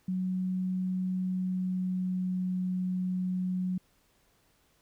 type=tone with pitch glide; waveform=sine; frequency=185 to 183.51 Hz; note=F#3 to F#3; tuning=0 to -14 cents; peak=-28 dBFS; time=0.08-3.78 s; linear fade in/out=5 ms; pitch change=-14 cents; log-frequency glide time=1.15-2.53 s; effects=pink hiss -68 dBFS RMS until 4.81 s